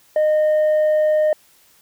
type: tone with tanh clipping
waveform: sine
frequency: 614 Hz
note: D#5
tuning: 23 cents flat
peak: -14 dBFS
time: 0.16-1.33 s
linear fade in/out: 2 ms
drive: 2 dB
effects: white hiss -54 dBFS RMS until 1.81 s